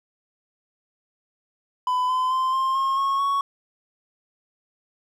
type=tone with pitch steps; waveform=triangle; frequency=1003 / 1020.5 / 1038.4 / 1056.5 / 1075 / 1093.8 / 1112.9 Hz; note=B5 / C6 / C6 / C6 / C6 / C#6 / C#6; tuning=+26 / -44 / -13 / +16 / +47 / -23 / +6 cents; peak=-18 dBFS; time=1.87-3.41 s; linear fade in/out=2 ms; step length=220 ms; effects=none